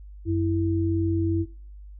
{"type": "tone pair together", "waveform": "sine", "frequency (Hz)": [92.49, 329.6], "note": ["F#2", "E4"], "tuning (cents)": [0, 0], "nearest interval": "octave + minor seventh", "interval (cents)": 2200, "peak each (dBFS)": -24, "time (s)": [0.25, 1.46], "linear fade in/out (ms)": 50, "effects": ["noise-tail reverb RT60 0.4 s tail -20 dB re dry", "added 50 Hz sine -40 dBFS peak until 1.99 s"]}